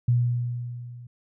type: tone with level ramp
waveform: sine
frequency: 121.1 Hz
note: B2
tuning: 34 cents flat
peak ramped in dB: -16 to -40 dBFS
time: 0.08-1.07 s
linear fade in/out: 5 ms
effects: none